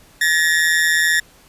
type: ring-modulated tone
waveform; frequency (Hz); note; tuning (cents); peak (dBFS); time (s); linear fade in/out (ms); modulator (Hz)
40% pulse; 1805; A6; +44; -10; 0.21-1.2; 5; 81.1
effects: pink hiss -49 dBFS RMS until 1.48 s + resampled to 32000 Hz